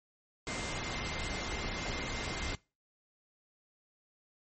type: tone in noise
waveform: sine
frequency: 2093 Hz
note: C7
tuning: in tune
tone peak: -44 dBFS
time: 0.47-2.55 s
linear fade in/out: 0 ms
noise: pink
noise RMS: -37 dBFS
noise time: 0.47-2.55 s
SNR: -10 dB
effects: noise-tail reverb RT60 0.3 s tail -23 dB re dry + MP3 32 kbps